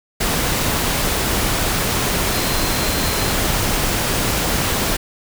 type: tone in noise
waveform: sine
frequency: 4136 Hz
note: C8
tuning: 21 cents flat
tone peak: -30 dBFS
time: 2.32-3.33 s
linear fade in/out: 10 ms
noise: pink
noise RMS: -19 dBFS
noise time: 0.2-4.97 s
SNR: -14 dB
effects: none